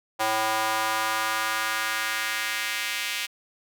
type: tone with high-pass filter sweep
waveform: square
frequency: 110 Hz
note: A2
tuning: in tune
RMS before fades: -27 dBFS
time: 0.19-3.27 s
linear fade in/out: 20 ms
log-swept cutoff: 760 to 2500 Hz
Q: 1.7
effects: none